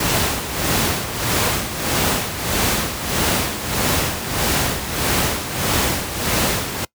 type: noise with tremolo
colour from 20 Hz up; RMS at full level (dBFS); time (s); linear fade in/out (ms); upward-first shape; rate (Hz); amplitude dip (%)
pink; -17; 0-6.85; 5; sine; 1.6; 65
effects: noise-tail reverb RT60 0.1 s tail -23 dB re dry + high-pass 60 Hz 12 dB/octave